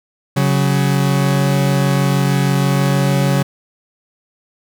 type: tone pair together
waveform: 40% pulse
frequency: 138.59 / 185 Hz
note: C#3 / F#3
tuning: 0 / 0 cents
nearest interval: perfect fourth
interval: 500 cents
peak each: -13 / -17 dBFS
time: 0.36-3.43 s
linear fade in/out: 10 ms
effects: none